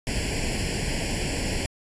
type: noise with comb filter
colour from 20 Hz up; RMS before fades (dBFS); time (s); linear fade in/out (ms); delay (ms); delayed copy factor
pink; -27; 0.07-1.66; 0; 0.4; +0.95
effects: resampled to 22050 Hz